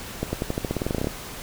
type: accelerating click train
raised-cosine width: 2 ms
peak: -11 dBFS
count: 16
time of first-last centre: 0.23-1.071 s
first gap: 100 ms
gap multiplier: 0.91
effects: pink hiss -37 dBFS RMS until 1.42 s